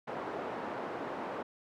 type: band-pass noise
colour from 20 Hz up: pink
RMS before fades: -39 dBFS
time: 0.07-1.43 s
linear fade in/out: 10 ms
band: 350 to 1100 Hz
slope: 12 dB/octave
effects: none